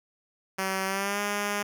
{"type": "tone with pitch glide", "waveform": "5% pulse", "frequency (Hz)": [191.1, 204.8], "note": ["G3", "G#3"], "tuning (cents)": [-44, -24], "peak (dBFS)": -16, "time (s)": [0.58, 1.63], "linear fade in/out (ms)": 10, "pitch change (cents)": 120, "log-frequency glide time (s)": [0.86, 1.2], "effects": []}